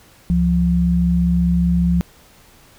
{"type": "tone pair together", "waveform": "sine", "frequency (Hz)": [69.2, 174.37], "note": ["C#2", "F3"], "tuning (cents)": [-2, -2], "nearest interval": "octave + major third", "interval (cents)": 1600, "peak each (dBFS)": [-19, -14], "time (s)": [0.3, 2.01], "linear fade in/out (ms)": 0, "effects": ["pink hiss -49 dBFS RMS until 2.78 s"]}